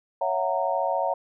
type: chord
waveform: sine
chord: F# dominant seventh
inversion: second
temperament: just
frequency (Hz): 555 / 666 / 740 / 925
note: C#5 / E5 / F#5 / A#5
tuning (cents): +2 / +18 / 0 / -14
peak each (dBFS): -28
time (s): 0.21-1.14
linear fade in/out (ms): 5
effects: none